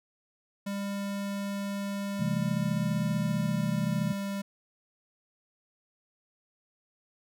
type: tone with pitch glide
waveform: square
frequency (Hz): 199.8 to 198.42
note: G3 to G3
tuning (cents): +33 to +21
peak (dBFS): -32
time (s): 0.66-4.42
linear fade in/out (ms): 10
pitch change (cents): -12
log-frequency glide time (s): 2.77-4.22
type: chord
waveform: sine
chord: A minor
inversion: first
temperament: equal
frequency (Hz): 130.81 / 164.81 / 220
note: C3 / E3 / A3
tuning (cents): 0 / 0 / 0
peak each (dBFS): -33 / -30 / -33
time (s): 2.19-4.13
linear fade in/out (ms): 10
effects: none